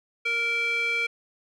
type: tone with band-pass filter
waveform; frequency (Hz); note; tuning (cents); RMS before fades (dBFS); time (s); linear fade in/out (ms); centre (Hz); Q
square; 466.2; A#4; 0; -26; 0.25-1.07; 10; 2300; 4.7
effects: none